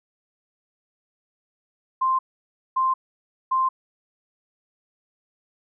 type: tone bursts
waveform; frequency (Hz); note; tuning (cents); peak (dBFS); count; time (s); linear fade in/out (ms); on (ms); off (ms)
sine; 1046.5; C6; 0; -18; 3; 2.01-3.69; 10; 180; 570
effects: none